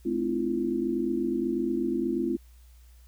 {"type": "tone cluster", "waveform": "sine", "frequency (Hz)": [215.3, 260.5, 313.9, 342.2], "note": ["A3", "C4", "D#4", "F4"], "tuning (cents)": [-37, -7, 15, -35], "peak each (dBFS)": [-33, -30, -35, -28], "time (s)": [0.05, 2.37], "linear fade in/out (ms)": 10, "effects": ["added 60 Hz sine -50 dBFS peak until 3.07 s", "white hiss -64 dBFS RMS until 3.07 s"]}